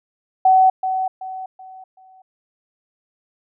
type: tone with echo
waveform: sine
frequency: 754 Hz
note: F#5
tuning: 32 cents sharp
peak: -9 dBFS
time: 0.45-0.7 s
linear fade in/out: 5 ms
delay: 380 ms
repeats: 4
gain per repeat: -9 dB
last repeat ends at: 2.22 s
effects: none